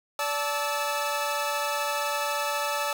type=tone cluster; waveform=sawtooth; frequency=579 / 876 / 1308 Hz; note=D5 / A5 / E6; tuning=-25 / -8 / -14 cents; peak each=-27 dBFS; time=0.19-2.93 s; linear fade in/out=2 ms; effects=none